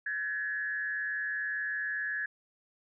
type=tone with frequency modulation; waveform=sine; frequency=1694 Hz; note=G#6; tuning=34 cents sharp; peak=-31 dBFS; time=0.06-2.26 s; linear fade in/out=5 ms; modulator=147 Hz; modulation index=0.67; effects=none